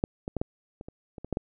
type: clicks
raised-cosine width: 2 ms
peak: -11 / -19 / -16 / -14 / -26 / -27 / -27 / -24 / -15 / -15 dBFS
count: 10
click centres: 0.039 / 0.279 / 0.367 / 0.415 / 0.811 / 0.885 / 1.182 / 1.246 / 1.327 / 1.371 s
effects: none